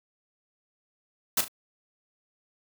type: noise with echo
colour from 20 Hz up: white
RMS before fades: -23 dBFS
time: 1.37-1.41 s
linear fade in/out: 5 ms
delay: 36 ms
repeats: 2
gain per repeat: -10 dB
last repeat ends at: 1.482 s
effects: none